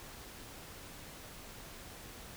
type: silence
effects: pink hiss -50 dBFS RMS until 2.36 s